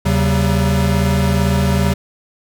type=tone cluster; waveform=square; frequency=77.9 / 135.7 / 191.3 Hz; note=D#2 / C#3 / G3; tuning=+3 / -36 / -42 cents; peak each=-18 dBFS; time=0.05-1.94 s; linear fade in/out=10 ms; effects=none